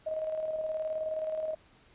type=tone with tremolo; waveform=sine; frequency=628 Hz; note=D#5; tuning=16 cents sharp; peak=-29 dBFS; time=0.06-1.55 s; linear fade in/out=10 ms; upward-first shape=square; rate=19 Hz; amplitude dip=40%; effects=pink hiss -61 dBFS RMS until 1.94 s + resampled to 8000 Hz